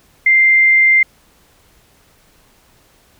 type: tone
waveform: sine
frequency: 2093 Hz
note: C7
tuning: in tune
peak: -7 dBFS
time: 0.26-1.03 s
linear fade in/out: 5 ms
effects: pink hiss -52 dBFS RMS until 3.19 s